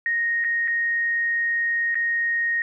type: tone with dropouts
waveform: sine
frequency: 1864.7 Hz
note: A#6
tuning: in tune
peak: -20 dBFS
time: 0.06-2.62 s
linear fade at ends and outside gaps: 1 ms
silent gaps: 0.441-0.446 / 0.676-0.68 / 1.945-1.954 s
effects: none